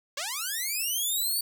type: linear sweep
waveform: 5% pulse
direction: up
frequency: 523.3 to 4598 Hz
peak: -19 dBFS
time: 0.17-1.41 s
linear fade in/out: 5 ms
effects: none